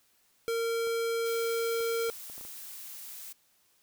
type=tone; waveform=square; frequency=460 Hz; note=A#4; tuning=23 cents flat; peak=-29 dBFS; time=0.48-2.1 s; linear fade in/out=0 ms
type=clicks; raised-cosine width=1 ms; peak=-37 dBFS; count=7; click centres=0.872 / 1.806 / 2.088 / 2.299 / 2.38 / 2.411 / 2.451 s
type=noise; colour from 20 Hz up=blue; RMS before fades=-44 dBFS; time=1.25-3.33 s; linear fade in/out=10 ms
effects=white hiss -68 dBFS RMS until 3.82 s